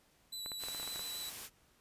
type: tone with vibrato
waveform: sawtooth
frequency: 3967 Hz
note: B7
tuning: 7 cents sharp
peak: -38 dBFS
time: 0.32-1.3 s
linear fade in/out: 10 ms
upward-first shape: sine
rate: 7.2 Hz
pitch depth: 18 cents each way
type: clicks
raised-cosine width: 0.5 ms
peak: -31 dBFS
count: 10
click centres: 0.461 / 0.518 / 0.637 / 0.685 / 0.748 / 0.799 / 0.83 / 0.876 / 0.96 / 0.994 s
type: noise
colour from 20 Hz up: white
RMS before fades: -46 dBFS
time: 0.58-1.5 s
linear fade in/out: 50 ms
effects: pink hiss -69 dBFS RMS until 1.8 s + resampled to 32000 Hz